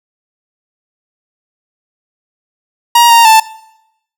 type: tone with pitch steps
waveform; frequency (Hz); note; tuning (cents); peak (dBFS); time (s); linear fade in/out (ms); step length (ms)
45% pulse; 945 / 930 / 883; A#5 / A#5 / A5; +23 / -4 / +6; -3; 2.95-3.4; 5; 150
effects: noise-tail reverb RT60 0.8 s tail -20 dB re dry